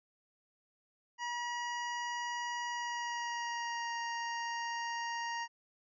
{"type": "tone with pitch glide", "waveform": "25% pulse", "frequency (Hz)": [960, 935.9], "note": ["B5", "A#5"], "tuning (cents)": [-49, 7], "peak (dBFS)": -32, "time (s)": [1.18, 5.48], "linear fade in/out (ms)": 50, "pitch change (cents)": -44, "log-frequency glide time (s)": [2.69, 3.99], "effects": ["resampled to 16000 Hz"]}